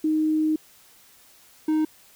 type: tone pair in turn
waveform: sine / triangle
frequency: 311.1 / 311.1 Hz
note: D#4 / D#4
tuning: 0 / 0 cents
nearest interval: unison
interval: 0 cents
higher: neither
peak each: -19 / -17 dBFS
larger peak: second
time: 0.04-0.56 / 1.68-1.85 s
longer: first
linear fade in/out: 5 ms
effects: white hiss -54 dBFS RMS until 2.15 s